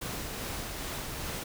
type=noise with tremolo; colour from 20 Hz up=pink; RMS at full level=-36 dBFS; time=0.01-1.44 s; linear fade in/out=10 ms; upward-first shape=sine; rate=2.5 Hz; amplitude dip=25%; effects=none

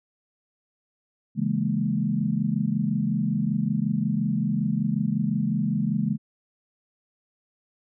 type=chord; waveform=sine; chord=A# half-diminished seventh; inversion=first; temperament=equal; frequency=138.59 / 164.81 / 207.7 / 233.1 Hz; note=C#3 / E3 / G#3 / A#3; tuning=0 / 0 / 0 / 0 cents; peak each=-29 / -28 / -25 / -29 dBFS; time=1.35-6.18 s; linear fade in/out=50 ms; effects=none

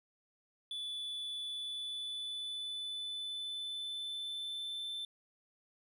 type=tone with pitch glide; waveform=triangle; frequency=3464 to 3541 Hz; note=A7 to A7; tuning=-28 to +10 cents; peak=-37 dBFS; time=0.71-5.05 s; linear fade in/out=2 ms; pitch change=+38 cents; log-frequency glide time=1.43-4.93 s; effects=none

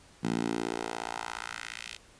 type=tone with high-pass filter sweep; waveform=10% pulse; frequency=57.1 Hz; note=A#1; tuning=35 cents flat; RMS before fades=-35 dBFS; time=0.23-1.97 s; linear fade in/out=10 ms; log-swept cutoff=180 to 2900 Hz; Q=1.6; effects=pink hiss -57 dBFS RMS until 2.19 s + resampled to 22050 Hz

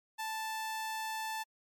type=tone; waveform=sawtooth; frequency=880 Hz; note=A5; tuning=in tune; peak=-32 dBFS; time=0.18-1.44 s; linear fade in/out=20 ms; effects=MP3 96 kbps

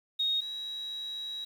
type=tone pair in turn; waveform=sine; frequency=3736 / 3852 Hz; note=A#7 / B7; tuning=+3 / -44 cents; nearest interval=minor second; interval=53 cents; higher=second; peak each=-26 / -35 dBFS; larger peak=first; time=0.19-0.41 / 0.41-1.45 s; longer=second; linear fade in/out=10 ms; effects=9-bit

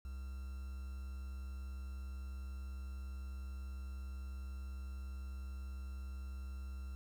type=tone with quantisation; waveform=triangle; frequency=65.5 Hz; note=C2; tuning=2 cents sharp; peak=-40 dBFS; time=0.05-6.95 s; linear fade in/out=0 ms; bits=10; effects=none

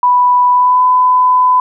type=tone with pitch glide; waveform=sine; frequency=988 to 1004.7 Hz; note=B5 to B5; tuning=0 to +29 cents; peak=-6 dBFS; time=0.03-1.6 s; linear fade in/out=2 ms; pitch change=+29 cents; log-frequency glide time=0.51-0.83 s; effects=none

